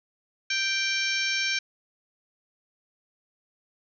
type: harmonic tone with a mistuned harmonic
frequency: 784 Hz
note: G5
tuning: in tune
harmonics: 2 / 3 / 4 / 5 / 6 / 7 / 8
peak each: -31 / -28 / -34 / -34 / -37 / -32 / -37 dBFS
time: 0.5-1.59 s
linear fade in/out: 5 ms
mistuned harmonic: 6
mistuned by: -86 cents
effects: none